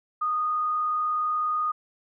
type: tone with frequency modulation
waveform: sine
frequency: 1234 Hz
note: D#6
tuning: 15 cents flat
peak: -23 dBFS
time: 0.21-1.72 s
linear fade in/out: 10 ms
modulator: 36.4 Hz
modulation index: 0.32
effects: none